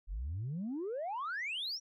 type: exponential sweep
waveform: sine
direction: up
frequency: 41.2 to 5850 Hz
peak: -34 dBFS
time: 0.07-1.8 s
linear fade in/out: 50 ms
effects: tanh soft clip ceiling -33 dBFS